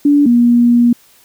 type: tone pair in turn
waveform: sine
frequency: 288.7 / 239.1 Hz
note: D4 / A#3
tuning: -30 / +44 cents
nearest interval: minor third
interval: 326 cents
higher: first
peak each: -6 dBFS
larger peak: neither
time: 0.05-0.26 / 0.26-0.93 s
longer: second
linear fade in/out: 5 ms
effects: white hiss -48 dBFS RMS until 1.24 s